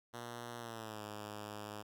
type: tone with pitch glide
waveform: 5% pulse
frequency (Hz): 119 to 104.8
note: A#2 to G#2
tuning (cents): +36 to +16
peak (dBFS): -33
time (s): 0.13-1.83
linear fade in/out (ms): 20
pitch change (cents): -220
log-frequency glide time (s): 0.58-1.03
effects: none